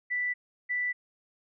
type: tone pair in turn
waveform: sine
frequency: 1975.5 / 1975.5 Hz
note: B6 / B6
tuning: 0 / 0 cents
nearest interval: unison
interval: 0 cents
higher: neither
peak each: -27 dBFS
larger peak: neither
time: 0.1-0.34 / 0.69-0.93 s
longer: neither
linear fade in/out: 20 ms
effects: none